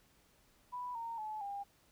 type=tone with pitch steps; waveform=sine; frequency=987.8 / 921.6 / 859.9 / 802.3 Hz; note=B5 / A#5 / A5 / G5; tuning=0 / -20 / -40 / +40 cents; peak=-39 dBFS; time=0.72-1.64 s; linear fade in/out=20 ms; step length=230 ms; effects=pink hiss -69 dBFS RMS until 1.91 s